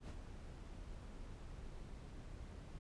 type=noise with ADSR envelope; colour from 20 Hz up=brown; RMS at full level=-45 dBFS; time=0-2.79 s; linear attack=84 ms; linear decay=66 ms; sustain=-6 dB; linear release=11 ms; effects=resampled to 22050 Hz